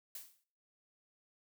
blue noise with exponential decay, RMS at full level -43 dBFS, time 0.15-0.44 s, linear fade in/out 2 ms, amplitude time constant 61 ms, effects noise-tail reverb RT60 0.5 s tail -21 dB re dry

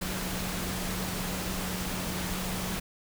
sine tone in noise, 184.3 Hz, F#3, 7 cents flat, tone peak -36 dBFS, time 0.01-2.8 s, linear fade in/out 10 ms, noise pink, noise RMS -34 dBFS, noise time 0.01-2.8 s, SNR -5 dB, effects none

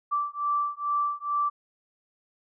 sine beating tone pair, 1166 / 1168.3 Hz, D6 / D6, -13 / -9 cents, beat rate 2.3 Hz, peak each -28 dBFS, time 0.11-1.5 s, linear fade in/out 20 ms, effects none

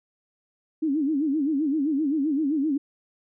sine tone with vibrato, 293.7 Hz, D4, in tune, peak -21 dBFS, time 0.82-2.78 s, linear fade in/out 10 ms, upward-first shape sine, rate 7.7 Hz, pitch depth 160 cents each way, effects none

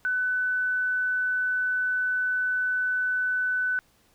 sine tone, 1500 Hz, F#6, 23 cents sharp, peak -23 dBFS, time 0.05-3.79 s, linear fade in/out 0 ms, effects pink hiss -63 dBFS RMS until 4.14 s

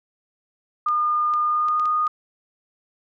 sine tone with pitch glide, 1214 to 1230.9 Hz, D#6 to D#6, -43 to -19 cents, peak -18 dBFS, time 0.86-2.08 s, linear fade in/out 5 ms, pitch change +24 cents, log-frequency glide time 1.43-1.84 s
clicks, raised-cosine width 0.2 ms, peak -23 dBFS, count 6, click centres 0.886 / 1.338 / 1.685 / 1.797 / 1.856 / 2.069 s
effects none

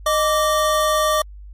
square tone pair together, 617 / 1166.9 Hz, D#5 / D6, -15 / -11 cents, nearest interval major seventh, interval 1104 cents, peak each -19 dBFS, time 0.06-1.22 s, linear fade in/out 5 ms, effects added 50 Hz sine -35 dBFS peak until 1.53 s + MP3 64 kbps

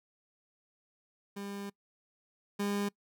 30% pulse tone pair in turn, 200.4 / 202.7 Hz, G3 / G#3, +38 / -42 cents, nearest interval unison, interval 20 cents, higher second, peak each -36 / -28 dBFS, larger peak second, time 1.36-1.7 / 2.59-2.89 s, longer first, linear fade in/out 10 ms, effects noise-tail reverb RT60 0.1 s tail -24 dB re dry

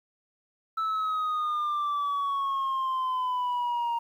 sine exponential sweep, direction down, 1318.5 to 932.3 Hz, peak -23 dBFS, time 0.77-3.99 s, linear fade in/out 10 ms, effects tanh soft clip ceiling -25 dBFS + 10-bit

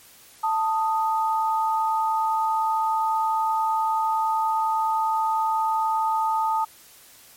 sine tone pair together, 884.9 / 1244.5 Hz, A5 / D#6, +10 / 0 cents, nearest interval tritone, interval 590 cents, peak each -21 / -26 dBFS, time 0.43-6.65 s, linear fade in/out 10 ms, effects white hiss -50 dBFS RMS until 7.36 s + MP3 64 kbps

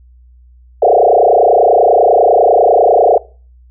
sine tone with frequency modulation, 587.3 Hz, D5, in tune, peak -5 dBFS, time 0.82-3.18 s, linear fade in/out 5 ms, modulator 30.1 Hz, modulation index 5.6, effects noise-tail reverb RT60 0.4 s tail -23 dB re dry + added 61 Hz sine -40 dBFS peak until 3.7 s

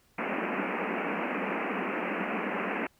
pink band-pass noise, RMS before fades -32 dBFS, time 0.18-2.87 s, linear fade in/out 5 ms, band 180 to 2700 Hz, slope 96 dB/octave, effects pink hiss -66 dBFS RMS until 2.99 s

